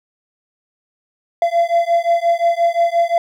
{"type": "beating tone pair", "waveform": "triangle", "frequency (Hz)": [679, 684.7], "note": ["F5", "F5"], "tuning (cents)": [-49, -34], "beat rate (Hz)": 5.7, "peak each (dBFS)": -14, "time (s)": [1.42, 3.18], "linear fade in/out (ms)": 2, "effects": []}